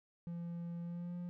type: tone with pitch glide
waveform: triangle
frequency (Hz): 171 to 175.91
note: F3 to F3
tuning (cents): -36 to +13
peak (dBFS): -38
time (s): 0.27-1.29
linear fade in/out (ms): 0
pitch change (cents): +49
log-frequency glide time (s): 0.82-1.16
effects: none